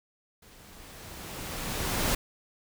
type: noise with level ramp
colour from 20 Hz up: pink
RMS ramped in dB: -55 to -26 dBFS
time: 0.42-2.15 s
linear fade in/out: 5 ms
effects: none